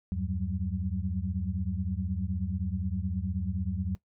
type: tone cluster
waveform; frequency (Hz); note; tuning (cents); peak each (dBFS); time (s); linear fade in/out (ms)
sine; 79.4 / 95.4 / 184.3 / 193.8; D#2 / G2 / F#3 / G3; +36 / -47 / -7 / -20; -34 / -34 / -34 / -37; 0.12-3.95; 0
effects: noise-tail reverb RT60 0.1 s tail -17 dB re dry